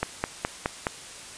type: click train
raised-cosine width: 0.5 ms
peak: -9 dBFS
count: 5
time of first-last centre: 0.03-0.869 s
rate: 4.77 Hz
effects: white hiss -42 dBFS RMS until 1.37 s + resampled to 22050 Hz